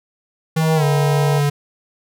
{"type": "tone with pitch glide", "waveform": "square", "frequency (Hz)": [160, 144.2], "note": ["D#3", "D3"], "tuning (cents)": [49, -31], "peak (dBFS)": -15, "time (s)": [0.56, 1.5], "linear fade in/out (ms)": 10, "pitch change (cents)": -180, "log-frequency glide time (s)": [0.75, 0.84]}
{"type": "harmonic tone", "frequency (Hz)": 158.7, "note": "D#3", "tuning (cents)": 35, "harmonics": [3, 4, 5, 6], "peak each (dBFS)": [-24, -26, -28, -30], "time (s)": [0.59, 1.42], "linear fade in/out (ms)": 50}
{"effects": []}